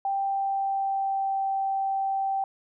sine tone with pitch glide, 786 to 778.8 Hz, G5 to G5, +4 to -12 cents, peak -24 dBFS, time 0.05-2.44 s, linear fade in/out 2 ms, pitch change -16 cents, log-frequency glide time 0.19-1.44 s, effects none

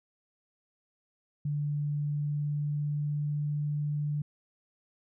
sine tone with pitch glide, 146.7 to 147.72 Hz, D3 to D3, -2 to +10 cents, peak -28 dBFS, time 1.45-4.22 s, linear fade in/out 5 ms, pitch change +12 cents, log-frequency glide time 1.97-3.7 s, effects none

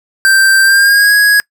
square tone with pitch glide, 1568 to 1661.2 Hz, G6 to G#6, 0 to 0 cents, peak -6 dBFS, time 0.25-1.4 s, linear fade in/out 0 ms, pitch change +100 cents, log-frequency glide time 0.62-1.14 s, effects noise-tail reverb RT60 0.1 s tail -25 dB re dry

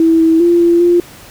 sine tone with pitch steps, 327.1 / 324.9 / 344.5 / 341.9 / 348.6 Hz, E4 / E4 / F4 / F4 / F4, -13 / -25 / -24 / -37 / -3 cents, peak -6 dBFS, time 0-1 s, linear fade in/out 2 ms, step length 200 ms, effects pink hiss -37 dBFS RMS until 1.3 s

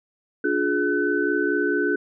sine tone cluster, 291.8 / 355.6 / 420.5 / 1509 Hz, D4 / F4 / G#4 / F#6, -11 / +31 / +22 / +34 cents, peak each -25 dBFS, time 0.44-1.96 s, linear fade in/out 5 ms, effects none

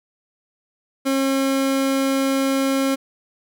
30% pulse tone, 270 Hz, C#4, 45 cents flat, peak -15 dBFS, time 1.05-2.96 s, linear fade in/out 20 ms, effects none

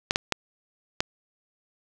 clicks, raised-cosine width 0.2 ms, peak -5 dBFS, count 4, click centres 0.109 / 0.159 / 0.323 / 1.005 s, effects none

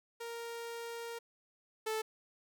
sawtooth tone pair in turn, 465.9 / 438 Hz, A#4 / A4, -1 / -8 cents, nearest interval minor second, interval 107 cents, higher first, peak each -37 / -30 dBFS, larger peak second, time 0.2-1.19 / 1.86-2.02 s, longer first, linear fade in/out 10 ms, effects none

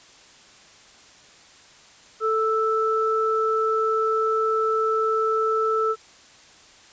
sine tone pair together, 440.8 / 1320 Hz, A4 / E6, +3 / +2 cents, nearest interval octave + perfect fifth, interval 1899 cents, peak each -22 dBFS, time 2.2-5.96 s, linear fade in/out 50 ms, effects white hiss -50 dBFS RMS until 6.92 s + resampled to 16000 Hz

